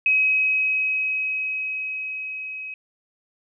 sine tone with level ramp, 2543 Hz, D#7, 37 cents sharp, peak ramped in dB -15 to -31 dBFS, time 0.06-2.74 s, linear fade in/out 2 ms, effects none

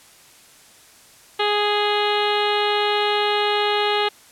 harmonic tone, 415.3 Hz, G#4, in tune, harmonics 1 / 2 / 3 / 4 / 5 / 6 / 7 / 8 / 9 / 10, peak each -22 / -23 / -27 / -30 / -30 / -32 / -28 / -30 / -30 / -34 dBFS, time 1.39-4.09 s, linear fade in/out 10 ms, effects white hiss -49 dBFS RMS until 4.31 s + low-pass 11000 Hz 12 dB/octave

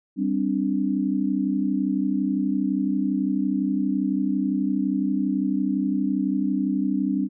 sine chord, G suspended fourth, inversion none, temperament equal, 196 / 261.6 / 293.7 Hz, G3 / C4 / D4, 0 / 0 / 0 cents, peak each -25 dBFS, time 0.16-7.29 s, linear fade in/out 50 ms, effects none

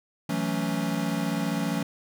square chord, F# minor seventh, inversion third, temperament equal with one note detuned, 164.81 / 185 / 220 / 279.4 Hz, E3 / F#3 / A3 / C#4, 0 / 0 / 0 / +14 cents, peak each -32 dBFS, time 0.29-1.83 s, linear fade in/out 5 ms, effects none

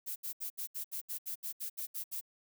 violet noise bursts, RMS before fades -39 dBFS, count 13, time 0.06-2.212 s, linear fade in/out 20 ms, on 100 ms, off 71 ms, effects none

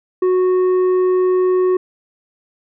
sine tone with tanh clipping, 368 Hz, F#4, 9 cents flat, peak -13 dBFS, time 0.22-1.77 s, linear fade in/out 5 ms, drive 6 dB, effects none

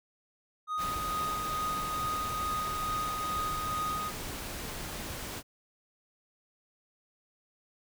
triangle tone with tremolo, 1244.5 Hz, D#6, in tune, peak -28 dBFS, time 0.67-4.12 s, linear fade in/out 50 ms, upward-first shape triangle, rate 2.3 Hz, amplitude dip 35%
pink noise, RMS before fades -39 dBFS, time 0.77-5.43 s, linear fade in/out 50 ms
effects none

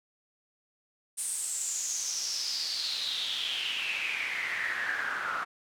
pink noise with band-pass filter sweep, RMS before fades -33 dBFS, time 1.17-5.45 s, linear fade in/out 20 ms, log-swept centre 9200 to 1300 Hz, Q 7.1, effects none

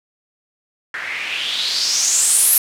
blue noise with low-pass filter sweep, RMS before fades -18 dBFS, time 0.94-2.58 s, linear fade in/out 2 ms, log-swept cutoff 1700 to 12000 Hz, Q 4.8, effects none

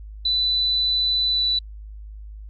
sine tone with pitch glide, 3987 to 3964 Hz, B7 to B7, +16 to +6 cents, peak -18 dBFS, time 0.25-1.59 s, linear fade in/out 5 ms, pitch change -10 cents, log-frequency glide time 1.31-1.43 s, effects added 52 Hz sine -35 dBFS peak until 2.49 s + AAC 64 kbps

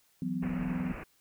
sine chord, E suspended second, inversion none, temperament equal with one note detuned, 164.81 / 185 / 251.3 Hz, E3 / F#3 / B3, 0 / 0 / +30 cents, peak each -37 / -34 / -34 dBFS, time 0.22-0.92 s, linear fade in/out 2 ms
pink low-pass noise, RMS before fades -42 dBFS, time 0.42-1.04 s, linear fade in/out 10 ms, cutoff 2700 Hz, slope 96 dB/octave
effects white hiss -68 dBFS RMS until 1.2 s

